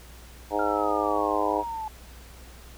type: harmonic tone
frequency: 103.83 Hz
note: G#2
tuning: in tune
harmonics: 3 / 4 / 5 / 6 / 7 / 8 / 9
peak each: -31 / -31 / -31 / -31 / -31 / -31 / -31 dBFS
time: 0.5-1.64 s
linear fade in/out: 50 ms
type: exponential sweep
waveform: sine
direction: down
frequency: 1396.9 to 860 Hz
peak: -30 dBFS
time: 0.59-1.88 s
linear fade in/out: 2 ms
effects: added 60 Hz sine -46 dBFS peak until 2.77 s + pink hiss -50 dBFS RMS until 2.77 s